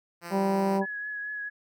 5% pulse tone, 171.8 Hz, F3, 28 cents flat, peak -26 dBFS, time 0.21-0.81 s, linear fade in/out 50 ms
harmonic tone, 195 Hz, G3, 9 cents flat, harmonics 1 / 2 / 3 / 4 / 5, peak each -26 / -29 / -31 / -32 / -33 dBFS, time 0.3-0.86 s, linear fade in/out 50 ms
sine tone with vibrato, 1683 Hz, G#6, 23 cents sharp, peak -32 dBFS, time 0.81-1.5 s, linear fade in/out 20 ms, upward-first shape triangle, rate 4.5 Hz, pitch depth 25 cents each way
effects none

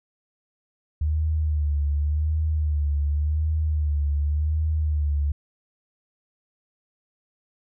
sine tone with vibrato, 75.2 Hz, D2, 42 cents sharp, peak -20 dBFS, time 1.01-5.32 s, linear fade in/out 5 ms, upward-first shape sine, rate 0.89 Hz, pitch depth 69 cents each way, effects none

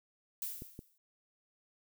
violet noise with exponential decay, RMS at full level -36 dBFS, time 0.42-0.98 s, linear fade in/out 2 ms, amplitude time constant 120 ms
clicks, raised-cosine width 3 ms, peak -32 dBFS, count 2, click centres 0.621 / 0.791 s
effects none

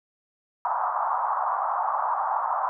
pink band-pass noise, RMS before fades -26 dBFS, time 0.65-2.69 s, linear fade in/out 0 ms, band 750 to 1200 Hz, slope 48 dB/octave, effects none

